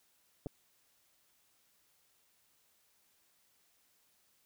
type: clicks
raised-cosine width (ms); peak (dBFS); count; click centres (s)
2; -27; 2; 0.461 / 0.468
effects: white hiss -72 dBFS RMS until 4.45 s